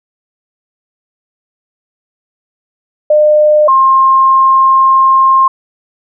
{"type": "tone pair in turn", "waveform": "sine", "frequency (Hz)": [604, 1063], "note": ["D5", "C6"], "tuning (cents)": [48, 27], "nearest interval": "minor seventh", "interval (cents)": 979, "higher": "second", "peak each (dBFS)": -4, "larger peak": "neither", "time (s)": [[3.1, 3.68], [3.68, 5.48]], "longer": "second", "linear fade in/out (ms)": 5, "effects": []}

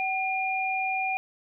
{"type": "tone pair together", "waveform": "sine", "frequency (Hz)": [761, 2413], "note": ["F#5", "D7"], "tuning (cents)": [48, 46], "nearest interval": "octave + minor sixth", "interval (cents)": 1998, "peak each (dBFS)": -28, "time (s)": [0, 1.17], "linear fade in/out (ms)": 0, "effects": []}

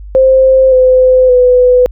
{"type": "tone with pitch steps", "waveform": "sine", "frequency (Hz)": [525, 511.8, 499], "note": ["C5", "C5", "B4"], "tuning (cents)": [6, -38, 18], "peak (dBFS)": -3, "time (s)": [0.15, 1.86], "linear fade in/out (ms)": 0, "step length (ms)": 570, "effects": ["added 50 Hz sine -25 dBFS peak until 1.91 s"]}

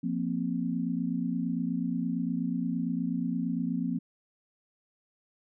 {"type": "chord", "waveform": "sine", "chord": "F suspended fourth", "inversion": "none", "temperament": "equal", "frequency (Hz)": [174.61, 233.1, 261.6], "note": ["F3", "Bb3", "C4"], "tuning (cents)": [0, 0, 0], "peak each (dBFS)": -32, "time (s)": [0.03, 3.99], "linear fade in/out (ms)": 10, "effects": []}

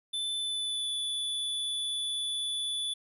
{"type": "tone with pitch glide", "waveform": "square", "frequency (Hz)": [3520, 3464], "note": ["A7", "A7"], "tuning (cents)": [0, -28], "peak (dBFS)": -31, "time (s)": [0.13, 2.94], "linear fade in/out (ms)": 10, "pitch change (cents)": -28, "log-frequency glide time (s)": [0.37, 0.91], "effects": ["resampled to 32000 Hz", "12-bit"]}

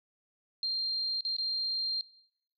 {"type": "tone with dropouts", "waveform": "sine", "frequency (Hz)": 4186, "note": "C8", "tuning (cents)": 0, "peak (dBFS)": -29, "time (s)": [0.63, 2.01], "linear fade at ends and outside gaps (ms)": 1, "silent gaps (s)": [[1.208, 1.25], [1.366, 1.384]], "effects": ["noise-tail reverb RT60 0.8 s tail -21 dB re dry"]}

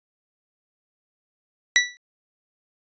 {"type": "tone with exponential decay", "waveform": "sawtooth", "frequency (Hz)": 1959, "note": "B6", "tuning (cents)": -15, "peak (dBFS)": -7, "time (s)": [1.76, 1.97], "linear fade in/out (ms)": 0, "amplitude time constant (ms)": 44, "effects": ["resampled to 16000 Hz"]}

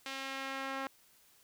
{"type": "tone with band-pass filter sweep", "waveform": "sawtooth", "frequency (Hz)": 269.3, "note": "C#4", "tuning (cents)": -50, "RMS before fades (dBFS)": -40, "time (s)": [0.06, 0.87], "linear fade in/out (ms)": 0, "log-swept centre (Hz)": [3100, 1300], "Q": 0.91, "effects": ["white hiss -65 dBFS RMS until 1.43 s"]}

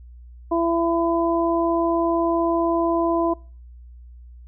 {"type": "harmonic tone", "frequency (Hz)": 335.7, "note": "E4", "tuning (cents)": 32, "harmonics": [1, 2, 3], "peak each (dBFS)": [-20, -23, -25], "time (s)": [0.51, 3.34], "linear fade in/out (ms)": 10, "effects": ["noise-tail reverb RT60 0.4 s tail -25 dB re dry", "added 60 Hz sine -40 dBFS peak until 4.47 s"]}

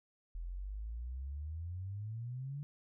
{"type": "exponential sweep", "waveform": "sine", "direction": "up", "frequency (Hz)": [40.85, 147.1], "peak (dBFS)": -39, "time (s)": [0.35, 2.63], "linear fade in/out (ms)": 0, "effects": []}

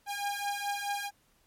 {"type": "beating tone pair", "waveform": "sawtooth", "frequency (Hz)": [808, 812.7], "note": ["G#5", "G#5"], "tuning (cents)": [-48, -38], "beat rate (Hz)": 4.7, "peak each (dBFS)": -31, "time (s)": [0.06, 1.11], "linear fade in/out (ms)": 50, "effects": ["pink hiss -68 dBFS RMS until 1.46 s", "MP3 64 kbps"]}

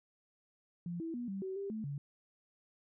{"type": "tone with pitch steps", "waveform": "sine", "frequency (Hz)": [173.1, 328.1, 242, 194.6, 379.4, 396.5, 218.4, 142], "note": ["F3", "E4", "B3", "G3", "F#4", "G4", "A3", "C#3"], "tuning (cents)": [-15, -8, -35, -12, 43, 20, -13, 42], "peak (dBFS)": -37, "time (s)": [0.86, 1.98], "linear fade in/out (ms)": 2, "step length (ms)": 140, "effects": []}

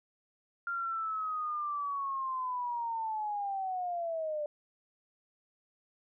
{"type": "linear sweep", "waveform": "sine", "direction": "down", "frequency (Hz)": [1396.9, 587.3], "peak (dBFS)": -32, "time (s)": [0.67, 4.46], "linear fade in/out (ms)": 2, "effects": []}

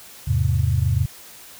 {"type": "chord", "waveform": "sine", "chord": "E augmented", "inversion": "none", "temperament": "equal", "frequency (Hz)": [82.41, 103.83, 130.81], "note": ["E2", "G#2", "B#2"], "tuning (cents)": [0, 0, 0], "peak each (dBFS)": -21, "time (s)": [0.27, 1.06], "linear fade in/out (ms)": 10, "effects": ["white hiss -43 dBFS RMS until 1.59 s"]}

